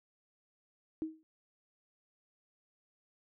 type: tone with exponential decay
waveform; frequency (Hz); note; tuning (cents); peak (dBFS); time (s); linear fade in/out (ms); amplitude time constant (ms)
sine; 316.9; D#4; +32; -30; 1.02-1.23; 0; 45
effects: none